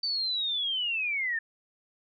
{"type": "linear sweep", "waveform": "sine", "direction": "down", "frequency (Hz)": [4600, 1760], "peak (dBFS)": -27, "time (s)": [0.03, 1.39], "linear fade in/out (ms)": 5, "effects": []}